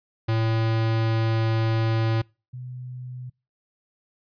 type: tone pair in turn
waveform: square / sine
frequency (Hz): 112.4 / 125.79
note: A2 / B2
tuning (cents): +37 / +32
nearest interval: major second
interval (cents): 195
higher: second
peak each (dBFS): -21 / -33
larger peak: first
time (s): 0.28-2.22 / 2.53-3.3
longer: first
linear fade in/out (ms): 10
effects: noise-tail reverb RT60 0.3 s tail -26 dB re dry + resampled to 11025 Hz

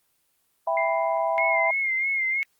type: chord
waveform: sine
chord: E minor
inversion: none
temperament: just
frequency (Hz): 659.3 / 791.1 / 988.9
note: E5 / G5 / B5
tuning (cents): 0 / +16 / +2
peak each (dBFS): -24 / -28 / -27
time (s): 0.67-1.71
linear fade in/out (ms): 5
type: tone with exponential decay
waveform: sine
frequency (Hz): 2096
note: C7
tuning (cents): +2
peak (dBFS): -24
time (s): 0.77-1.65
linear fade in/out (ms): 2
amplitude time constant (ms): 190
type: tone with vibrato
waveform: sine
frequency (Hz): 2129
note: C7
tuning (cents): +30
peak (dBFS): -22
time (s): 1.38-2.43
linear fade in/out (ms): 0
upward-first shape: sine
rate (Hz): 3.1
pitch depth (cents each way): 51
effects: white hiss -69 dBFS RMS until 2.59 s + Opus 24 kbps

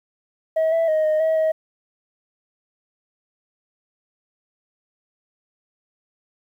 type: tone with pitch steps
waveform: sine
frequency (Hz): 640 / 659 / 625 / 619 / 640 / 634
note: D#5 / E5 / D#5 / D#5 / D#5 / D#5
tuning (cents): +49 / -1 / +8 / -9 / +49 / +32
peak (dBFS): -14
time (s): 0.56-1.52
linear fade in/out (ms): 10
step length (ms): 160
effects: tanh soft clip ceiling -15 dBFS + 9-bit

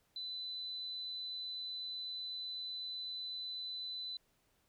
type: tone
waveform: sine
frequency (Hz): 4006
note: B7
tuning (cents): +24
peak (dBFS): -40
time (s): 0.16-4.17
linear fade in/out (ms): 2
effects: pink hiss -75 dBFS RMS until 4.68 s

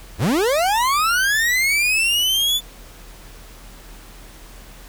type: linear sweep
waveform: 40% pulse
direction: up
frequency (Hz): 65.41 to 3509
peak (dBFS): -15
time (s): 0.18-2.61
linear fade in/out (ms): 50
effects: added 40 Hz sine -40 dBFS peak until 4.88 s + pink hiss -44 dBFS RMS until 4.88 s

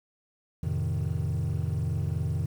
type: chord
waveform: triangle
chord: F dominant seventh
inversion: none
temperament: equal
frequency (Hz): 87.31 / 110 / 130.81 / 155.56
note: F2 / A2 / C3 / Eb3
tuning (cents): 0 / 0 / 0 / 0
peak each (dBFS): -28 / -30 / -30 / -29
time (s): 0.63-2.46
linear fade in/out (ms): 5
effects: tanh soft clip ceiling -19 dBFS + 9-bit

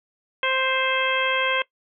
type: harmonic tone with a mistuned harmonic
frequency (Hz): 524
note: C5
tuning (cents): +2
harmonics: 1 / 2 / 3 / 4 / 5 / 6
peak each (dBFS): -27 / -27 / -27 / -27 / -27 / -27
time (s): 0.43-1.62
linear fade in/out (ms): 2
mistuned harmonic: 6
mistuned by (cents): +35
effects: noise-tail reverb RT60 0.1 s tail -20 dB re dry

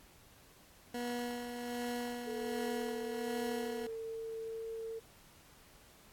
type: tone with tremolo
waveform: 20% pulse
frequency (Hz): 241.7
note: B3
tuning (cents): -37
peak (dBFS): -31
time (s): 0.94-3.87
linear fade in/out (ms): 5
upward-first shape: sine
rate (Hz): 1.3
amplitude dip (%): 45
type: tone with pitch glide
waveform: sine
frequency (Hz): 440 to 450.3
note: A4 to A4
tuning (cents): 0 to +40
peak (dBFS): -39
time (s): 2.26-5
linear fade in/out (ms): 20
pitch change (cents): +40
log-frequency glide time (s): 2.68-3.25
effects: pink hiss -61 dBFS RMS until 6.12 s + AAC 64 kbps

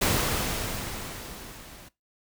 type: noise with level ramp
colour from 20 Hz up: pink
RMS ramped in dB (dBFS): -23 to -48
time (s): 0.01-1.89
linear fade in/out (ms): 10
effects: noise-tail reverb RT60 0.2 s tail -19 dB re dry

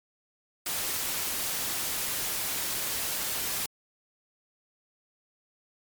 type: noise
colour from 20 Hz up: white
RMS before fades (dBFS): -31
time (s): 0.66-3.66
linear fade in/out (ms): 2
effects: MP3 96 kbps

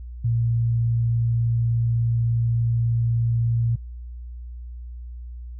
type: tone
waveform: sine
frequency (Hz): 116.54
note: A#2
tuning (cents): 0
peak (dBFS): -18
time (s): 0.24-3.76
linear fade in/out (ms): 10
effects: added 60 Hz sine -33 dBFS peak until 5.59 s

